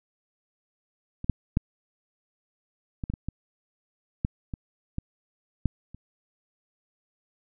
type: clicks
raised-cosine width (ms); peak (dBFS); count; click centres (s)
5; -22 / -7 / -9 / -19 / -18 / -19 / -18 / -12 / -20 / -17 / -10 / -30; 12; 1.244 / 1.297 / 1.571 / 3.038 / 3.1 / 3.138 / 3.286 / 4.249 / 4.538 / 4.984 / 5.657 / 5.946
effects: none